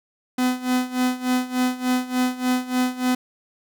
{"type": "tone with tremolo", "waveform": "45% pulse", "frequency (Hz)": 252.2, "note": "B3", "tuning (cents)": 36, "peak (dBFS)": -17, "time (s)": [0.38, 3.15], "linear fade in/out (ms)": 5, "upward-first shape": "sine", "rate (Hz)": 3.4, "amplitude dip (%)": 85, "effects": []}